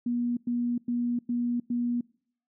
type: tone bursts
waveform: sine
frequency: 240.7 Hz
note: B3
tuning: 44 cents flat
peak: -25 dBFS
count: 5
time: 0.06-2.01 s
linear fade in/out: 5 ms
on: 310 ms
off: 100 ms
effects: noise-tail reverb RT60 0.6 s tail -25 dB re dry